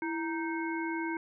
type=harmonic tone with a mistuned harmonic; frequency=311.1 Hz; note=D#4; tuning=in tune; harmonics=1 / 3 / 5 / 7; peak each=-33 / -38 / -40 / -41 dBFS; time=0.02-1.17 s; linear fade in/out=2 ms; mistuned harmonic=1; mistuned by=+99 cents; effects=none